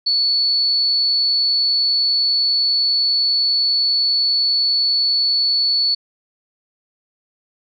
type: tone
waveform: sine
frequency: 4435 Hz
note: C#8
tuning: in tune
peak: -14 dBFS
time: 0.06-5.95 s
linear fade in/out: 10 ms
effects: none